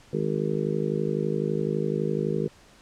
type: harmonic tone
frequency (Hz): 51.91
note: G#1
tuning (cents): 0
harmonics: 3 / 4 / 5 / 6 / 7 / 8 / 9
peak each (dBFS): -29 / -31 / -39 / -38 / -31 / -30 / -32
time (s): 0.13-2.48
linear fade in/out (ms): 5
effects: pink hiss -54 dBFS RMS until 2.81 s + low-pass 8000 Hz 12 dB/octave